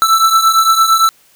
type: beating tone pair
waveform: square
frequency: 1323 / 1331.8 Hz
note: E6 / E6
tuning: +6 / +17 cents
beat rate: 8.8 Hz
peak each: -10 / -14 dBFS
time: 0.02-1.09 s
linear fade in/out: 0 ms
effects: white hiss -50 dBFS RMS until 1.35 s